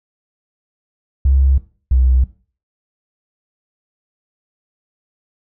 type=tone pair in turn; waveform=triangle; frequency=67.3 / 63.6 Hz; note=C2 / C2; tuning=+49 / -48 cents; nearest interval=minor second; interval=97 cents; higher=first; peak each=-5 dBFS; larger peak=neither; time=1.25-1.58 / 1.91-2.24 s; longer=neither; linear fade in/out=5 ms; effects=noise-tail reverb RT60 0.4 s tail -21 dB re dry + tanh soft clip ceiling -7 dBFS